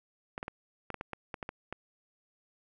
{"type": "clicks", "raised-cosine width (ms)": 0.5, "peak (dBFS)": -22, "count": 11, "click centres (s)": [0.379, 0.429, 0.481, 0.903, 0.943, 1.011, 1.133, 1.342, 1.428, 1.491, 1.726], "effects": []}